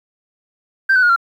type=tone with pitch steps; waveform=sine; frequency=1568 / 1500.7 / 1436.2 / 1374.5 Hz; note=G6 / F#6 / F6 / F6; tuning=0 / +24 / +48 / -28 cents; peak=-8 dBFS; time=0.89-1.162 s; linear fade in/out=10 ms; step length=68 ms; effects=tanh soft clip ceiling -7 dBFS + 8-bit